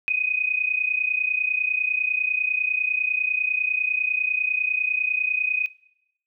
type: tone pair together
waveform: sine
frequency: 2489 / 2519 Hz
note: D#7 / D#7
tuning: 0 / +21 cents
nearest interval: unison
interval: 21 cents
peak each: -23 dBFS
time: 0.08-5.66 s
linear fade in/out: 0 ms
effects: noise-tail reverb RT60 0.8 s tail -21 dB re dry